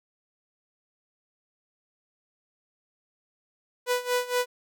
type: tone with tremolo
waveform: sawtooth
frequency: 493.9 Hz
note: B4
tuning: in tune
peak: -18 dBFS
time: 3.86-4.46 s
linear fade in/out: 50 ms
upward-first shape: sine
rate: 4.3 Hz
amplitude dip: 85%
effects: none